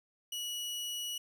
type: tone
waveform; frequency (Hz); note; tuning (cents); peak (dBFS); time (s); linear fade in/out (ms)
sawtooth; 2925; F#7; -21; -33; 0.32-1.18; 5
effects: none